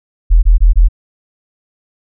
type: tone bursts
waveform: sine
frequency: 41.18 Hz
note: E1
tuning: 1 cent flat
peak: -3 dBFS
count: 4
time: 0.3-0.886 s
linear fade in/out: 20 ms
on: 130 ms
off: 22 ms
effects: none